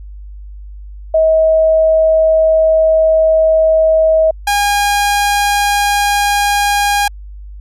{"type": "tone pair in turn", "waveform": ["sine", "sawtooth"], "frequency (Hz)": [638, 814.5], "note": ["D#5", "G#5"], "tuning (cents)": [43, -34], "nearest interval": "major third", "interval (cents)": 423, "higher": "second", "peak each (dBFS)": -7, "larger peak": "neither", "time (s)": [[1.14, 4.31], [4.47, 7.08]], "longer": "first", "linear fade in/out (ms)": 5, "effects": ["added 50 Hz sine -28 dBFS peak until 7.6 s", "resampled to 32000 Hz"]}